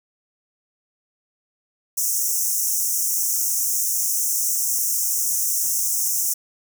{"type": "high-pass noise", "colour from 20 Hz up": "pink", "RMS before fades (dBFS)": -22, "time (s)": [1.97, 6.34], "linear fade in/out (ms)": 10, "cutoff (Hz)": 5600, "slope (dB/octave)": 96, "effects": []}